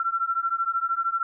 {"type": "beating tone pair", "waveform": "sine", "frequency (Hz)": [1349, 1362], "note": ["E6", "F6"], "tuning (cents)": [40, -44], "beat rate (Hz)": 13, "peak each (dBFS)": -26, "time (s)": [0, 1.23], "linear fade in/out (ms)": 2, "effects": []}